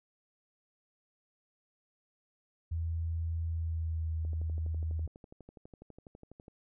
sine tone with pitch glide, 82.41 to 80.3 Hz, E2 to E2, 0 to -45 cents, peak -31 dBFS, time 2.71-5.07 s, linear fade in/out 10 ms, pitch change -45 cents, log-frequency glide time 3.47-4.12 s
click train, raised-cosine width 2 ms, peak -37 dBFS, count 28, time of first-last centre 4.25-6.481 s, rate 12.1 Hz
effects none

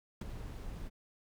brown noise with ADSR envelope, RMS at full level -34 dBFS, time 0.21-0.9 s, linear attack 4 ms, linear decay 14 ms, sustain -9 dB, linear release 32 ms, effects none

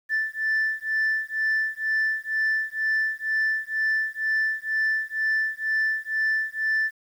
sine beating tone pair, 1760 / 1762.1 Hz, A6 / A6, 0 / +2 cents, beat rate 2.1 Hz, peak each -24 dBFS, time 0.09-6.91 s, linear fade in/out 50 ms, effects tanh soft clip ceiling -18 dBFS + 9-bit

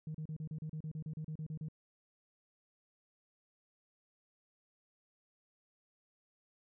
sine tone bursts, 155.56 Hz, D#3, in tune, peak -37 dBFS, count 15, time 0.07-1.685 s, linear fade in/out 2 ms, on 75 ms, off 35 ms, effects tanh soft clip ceiling -36 dBFS

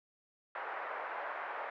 pink band-pass noise, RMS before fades -41 dBFS, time 0.55-1.7 s, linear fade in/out 2 ms, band 600 to 1800 Hz, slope 24 dB/octave, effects none

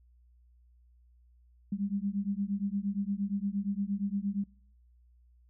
sine beating tone pair, 196 / 204.6 Hz, G3 / G#3, 0 / -26 cents, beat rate 8.6 Hz, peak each -33 / -33 dBFS, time 1.72-4.44 s, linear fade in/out 5 ms, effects noise-tail reverb RT60 0.6 s tail -24 dB re dry + added 60 Hz sine -59 dBFS peak until 5.49 s

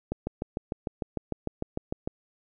click train, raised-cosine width 2 ms, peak -16 dBFS, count 14, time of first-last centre 0.12-2.075 s, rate 6.65 Hz, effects none

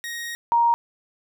sawtooth / sine tone pair in turn, 1876 / 938 Hz, A#6 / A#5, +11 / +11 cents, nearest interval octave, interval 1200 cents, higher first, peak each -26 / -15 dBFS, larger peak second, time 0.04-0.35 / 0.52-0.74 s, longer first, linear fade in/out 0 ms, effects none

